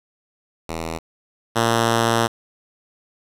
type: tone pair in turn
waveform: 5% pulse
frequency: 81.6 / 115.4 Hz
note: E2 / A#2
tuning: -17 / -17 cents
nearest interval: tritone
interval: 600 cents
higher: second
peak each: -15 / -5 dBFS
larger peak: second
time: 0.68-0.99 / 1.55-2.28 s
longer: second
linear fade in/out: 20 ms
effects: low-pass 12000 Hz 12 dB/octave + 7-bit